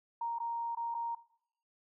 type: tone with dropouts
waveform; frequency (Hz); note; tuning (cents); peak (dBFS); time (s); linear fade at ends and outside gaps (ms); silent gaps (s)
sine; 932.3; A#5; 0; -33; 0.21-1.15; 5; 0.386-0.4 / 0.751-0.77 / 0.944-0.948
effects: noise-tail reverb RT60 0.7 s tail -19 dB re dry